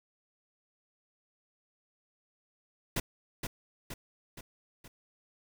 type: noise with echo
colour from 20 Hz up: pink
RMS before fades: -31 dBFS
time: 2.96-3 s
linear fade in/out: 5 ms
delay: 470 ms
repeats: 4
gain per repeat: -5 dB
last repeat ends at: 4.88 s
effects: none